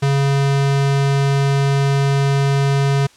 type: tone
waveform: square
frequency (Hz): 138.9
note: C#3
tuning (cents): +4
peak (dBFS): -14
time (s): 0.02-3.07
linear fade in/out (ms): 10
effects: white hiss -49 dBFS RMS until 3.16 s + low-pass 7000 Hz 12 dB/octave